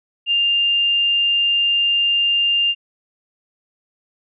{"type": "tone", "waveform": "sine", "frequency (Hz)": 2800, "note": "F7", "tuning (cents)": 4, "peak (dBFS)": -14, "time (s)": [0.26, 2.75], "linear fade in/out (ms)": 50, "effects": []}